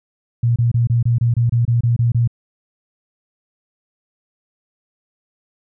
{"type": "tone bursts", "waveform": "sine", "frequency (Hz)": 118.3, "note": "A#2", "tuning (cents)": 26, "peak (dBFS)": -12, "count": 12, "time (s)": [0.43, 2.276], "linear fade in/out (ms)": 5, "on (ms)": 130, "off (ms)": 26, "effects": []}